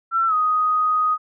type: tone with pitch glide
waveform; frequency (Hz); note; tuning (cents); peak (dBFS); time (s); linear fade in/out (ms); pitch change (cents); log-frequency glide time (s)
sine; 1346 to 1248.6; E6 to D#6; +36 to +6; -16; 0.11-1.18; 50; -130; 0.27-0.34
effects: none